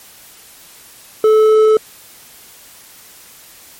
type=tone with hard clipping; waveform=sine; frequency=434.2 Hz; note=A4; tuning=23 cents flat; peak=-8 dBFS; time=1.24-1.77 s; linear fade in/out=2 ms; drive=5 dB; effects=white hiss -41 dBFS RMS until 3.79 s + MP3 64 kbps